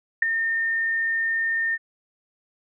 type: tone with ADSR envelope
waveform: sine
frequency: 1819 Hz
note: A#6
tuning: 43 cents flat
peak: -10 dBFS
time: 0.22-1.78 s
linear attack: 7 ms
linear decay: 3 ms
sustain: -11 dB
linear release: 39 ms
effects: none